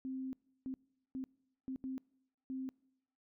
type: tone bursts at uneven times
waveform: sine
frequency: 262.2 Hz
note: C4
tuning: 4 cents sharp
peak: -38 dBFS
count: 6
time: 0.05-0.33 / 0.66-0.74 / 1.15-1.24 / 1.68-1.76 / 1.84-1.98 / 2.5-2.69 s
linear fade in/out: 0 ms
effects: noise-tail reverb RT60 0.9 s tail -26 dB re dry